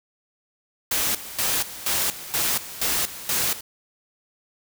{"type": "noise with tremolo", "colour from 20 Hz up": "white", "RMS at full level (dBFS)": -23, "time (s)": [0.91, 3.61], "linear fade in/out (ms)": 5, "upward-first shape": "square", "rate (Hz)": 2.1, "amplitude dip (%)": 80, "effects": []}